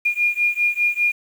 sine beating tone pair, 2419 / 2424 Hz, D#7 / D#7, -49 / -46 cents, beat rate 5 Hz, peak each -20 dBFS, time 0.05-1.12 s, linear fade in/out 10 ms, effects 7-bit

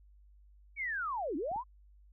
sine linear two-way sweep, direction down then up, 2300 to 260 to 1073 Hz, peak -33 dBFS, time 0.76-1.64 s, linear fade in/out 50 ms, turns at 1.36 s
clicks, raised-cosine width 3 ms, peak -38 dBFS, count 2, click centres 1.516 / 1.561 s
effects added 50 Hz sine -57 dBFS peak until 2.12 s

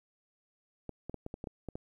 clicks, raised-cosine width 2 ms, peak -26 dBFS, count 9, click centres 0.893 / 1.096 / 1.143 / 1.264 / 1.341 / 1.441 / 1.472 / 1.687 / 1.755 s, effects 11-bit

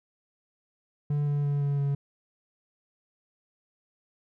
triangle tone with pitch steps, 146 / 144.66 / 143.33 / 142.01 / 140.7 Hz, D3 / D3 / D3 / C#3 / C#3, -10 / -26 / -42 / +42 / +26 cents, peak -22 dBFS, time 1.1-1.95 s, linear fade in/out 5 ms, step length 170 ms, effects none

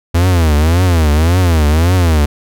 45% pulse tone with vibrato, 82.41 Hz, E2, in tune, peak -8 dBFS, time 0.14-2.26 s, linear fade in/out 10 ms, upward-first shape triangle, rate 1.8 Hz, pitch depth 230 cents each way, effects none

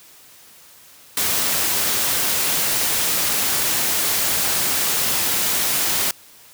white noise, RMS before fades -20 dBFS, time 1.17-6.11 s, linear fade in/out 2 ms, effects white hiss -47 dBFS RMS until 6.53 s + high-pass 60 Hz 12 dB/octave

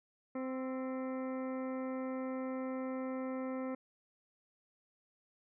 harmonic tone with a mistuned harmonic, 260 Hz, C4, 11 cents flat, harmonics 1 / 2 / 3 / 4 / 5 / 7 / 8 / 9, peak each -38 / -41 / -52 / -51 / -51 / -58 / -57 / -64 dBFS, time 0.35-3.75 s, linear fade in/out 5 ms, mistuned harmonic 5, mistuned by +26 cents, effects none

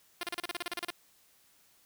5% pulse tone bursts, 349.2 Hz, F4, in tune, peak -22 dBFS, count 13, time 0.21-0.905 s, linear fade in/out 2 ms, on 23 ms, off 33 ms, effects white hiss -65 dBFS RMS until 1.85 s

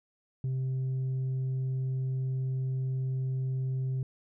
sine tone with tanh clipping, 130.81 Hz, C3, in tune, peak -29 dBFS, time 0.44-4.03 s, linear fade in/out 2 ms, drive 2 dB, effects none

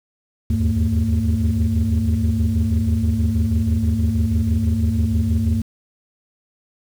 sine tone cluster, 76.9 / 83.1 / 102 / 225.4 Hz, D#2 / E2 / G#2 / A3, -20 / +15 / -31 / +42 cents, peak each -20 dBFS, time 0.5-5.62 s, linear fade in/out 5 ms, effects tanh soft clip ceiling -10 dBFS + 7-bit

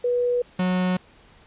sine / 45% pulse tone pair in turn, 488.2 / 182.87 Hz, B4 / F#3, -20 / -20 cents, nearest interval octave + perfect fourth, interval 1700 cents, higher first, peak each -19 / -20 dBFS, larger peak first, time 0.04-0.42 / 0.59-0.97 s, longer neither, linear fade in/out 5 ms, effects pink hiss -53 dBFS RMS until 1.46 s + resampled to 8000 Hz

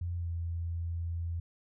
sine tone with pitch glide, 86.9 to 84.47 Hz, F2 to E2, -8 to +43 cents, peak -32 dBFS, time 0.01-1.4 s, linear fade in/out 5 ms, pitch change -49 cents, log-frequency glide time 0.16-0.29 s, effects none

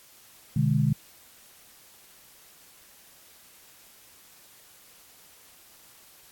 sine chord, G# diminished, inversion first, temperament just, 124.59 / 149.51 / 207.7 Hz, B2 / D3 / G#3, +16 / +31 / 0 cents, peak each -25 / -23 / -27 dBFS, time 0.56-0.93 s, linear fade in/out 5 ms, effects white hiss -54 dBFS RMS until 6.31 s + AAC 64 kbps

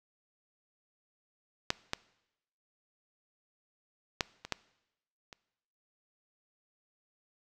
clicks, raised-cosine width 0.2 ms, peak -9 / -13 / -10 / -23 / -13 / -29 dBFS, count 6, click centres 1.704 / 1.934 / 4.208 / 4.45 / 4.523 / 5.328 s, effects noise-tail reverb RT60 0.9 s tail -21 dB re dry

